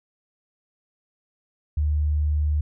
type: tone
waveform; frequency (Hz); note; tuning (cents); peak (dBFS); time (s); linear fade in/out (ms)
sine; 75; D2; +37; -19; 1.77-2.61; 5
effects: none